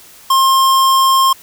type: tone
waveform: square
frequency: 1064 Hz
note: C6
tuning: 29 cents sharp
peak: -9 dBFS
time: 0.3-1.33 s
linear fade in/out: 5 ms
effects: white hiss -41 dBFS RMS until 1.42 s